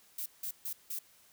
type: noise bursts at uneven times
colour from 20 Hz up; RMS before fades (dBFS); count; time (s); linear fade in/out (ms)
violet; -38; 4; 0.18-0.26 / 0.43-0.51 / 0.65-0.73 / 0.9-0.99; 5
effects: white hiss -63 dBFS RMS until 1.32 s